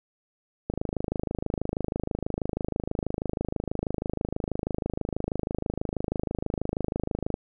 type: click train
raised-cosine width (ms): 2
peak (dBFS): -14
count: 175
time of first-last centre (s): 0.7-7.341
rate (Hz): 26.2
effects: none